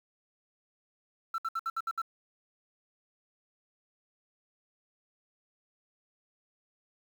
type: tone bursts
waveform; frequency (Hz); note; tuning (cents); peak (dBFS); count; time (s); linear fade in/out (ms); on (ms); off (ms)
sine; 1340; E6; +28; -27; 7; 1.34-2.018; 5; 42; 64
effects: tanh soft clip ceiling -29 dBFS + 9-bit